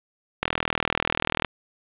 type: click train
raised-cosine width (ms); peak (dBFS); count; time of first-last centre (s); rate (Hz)
0.3; -5; 42; 0.43-1.447; 40.3
effects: resampled to 8000 Hz + 7-bit